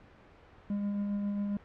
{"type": "tone with tremolo", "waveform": "triangle", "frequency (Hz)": 203.1, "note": "G#3", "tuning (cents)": -38, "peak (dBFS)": -27, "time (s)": [0.7, 1.57], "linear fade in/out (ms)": 2, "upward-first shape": "sine", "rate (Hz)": 7.4, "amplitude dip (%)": 25, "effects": ["pink hiss -56 dBFS RMS until 1.64 s", "low-pass 2000 Hz 12 dB/octave"]}